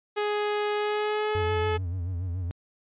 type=tone with pitch glide; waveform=sawtooth; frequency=416.9 to 429.9 Hz; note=G#4 to A4; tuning=+7 to -40 cents; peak=-21 dBFS; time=0.16-1.78 s; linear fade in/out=20 ms; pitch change=+53 cents; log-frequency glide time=0.75-1.52 s
type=tone with vibrato; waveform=triangle; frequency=89.4 Hz; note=F2; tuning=41 cents sharp; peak=-26 dBFS; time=1.35-2.51 s; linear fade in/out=0 ms; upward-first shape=sine; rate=7 Hz; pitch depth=95 cents each way
effects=resampled to 8000 Hz